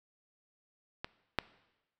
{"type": "clicks", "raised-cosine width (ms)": 0.3, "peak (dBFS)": [-21, -12], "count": 2, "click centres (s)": [1.045, 1.387], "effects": ["noise-tail reverb RT60 1.0 s tail -19 dB re dry"]}